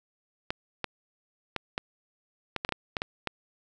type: clicks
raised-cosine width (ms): 0.3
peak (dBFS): -13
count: 11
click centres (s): 0.505 / 0.843 / 1.563 / 1.779 / 2.563 / 2.649 / 2.691 / 2.723 / 2.968 / 3.019 / 3.273
effects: none